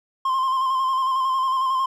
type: tone with vibrato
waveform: triangle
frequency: 1052 Hz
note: C6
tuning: 9 cents sharp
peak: -17 dBFS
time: 0.25-1.86 s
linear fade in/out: 5 ms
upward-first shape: square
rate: 11 Hz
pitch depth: 29 cents each way
effects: none